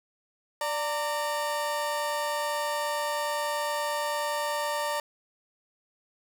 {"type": "tone pair together", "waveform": "30% pulse", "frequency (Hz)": [587.3, 915.7], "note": ["D5", "A#5"], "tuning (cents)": [0, -31], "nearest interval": "minor sixth", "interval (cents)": 769, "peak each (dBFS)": -28, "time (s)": [0.61, 5], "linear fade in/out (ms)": 2, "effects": []}